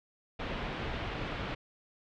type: low-pass noise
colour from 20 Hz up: pink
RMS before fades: -37 dBFS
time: 0.39-1.55 s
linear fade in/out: 10 ms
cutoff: 3400 Hz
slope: 24 dB/octave
effects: none